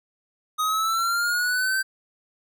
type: linear sweep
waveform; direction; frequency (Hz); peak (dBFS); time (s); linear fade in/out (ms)
square; up; 1244.5 to 1561; -22; 0.58-1.83; 20
effects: none